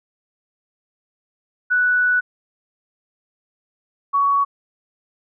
sine tone pair in turn, 1480 / 1122.3 Hz, F#6 / C#6, 0 / +21 cents, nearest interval perfect fourth, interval 479 cents, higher first, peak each -14 dBFS, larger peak neither, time 1.7-2.21 / 4.13-4.45 s, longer first, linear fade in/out 20 ms, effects none

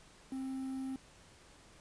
triangle tone with quantisation, 264.5 Hz, C4, 19 cents sharp, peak -35 dBFS, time 0.32-0.96 s, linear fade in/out 2 ms, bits 10, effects pink hiss -60 dBFS RMS until 1.8 s + resampled to 22050 Hz

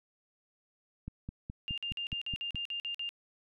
click train, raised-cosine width 5 ms, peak -27 dBFS, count 8, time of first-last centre 1.08-2.548 s, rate 4.77 Hz
sine tone bursts, 2803 Hz, F7, 6 cents sharp, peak -34 dBFS, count 10, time 1.68-3.091 s, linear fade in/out 0 ms, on 97 ms, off 49 ms
effects none

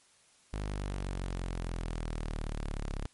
sawtooth exponential sweep, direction down, 51.5 to 34.04 Hz, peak -30 dBFS, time 0.53-3.06 s, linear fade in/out 0 ms, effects white hiss -64 dBFS RMS until 3.13 s + MP3 48 kbps

